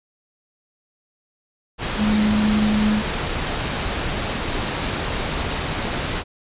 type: tone in noise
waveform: sine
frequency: 212.1 Hz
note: G#3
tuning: 37 cents sharp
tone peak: -16 dBFS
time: 1.97-3.03 s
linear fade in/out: 50 ms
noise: pink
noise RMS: -24 dBFS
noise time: 1.78-6.24 s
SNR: +5 dB
effects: resampled to 8000 Hz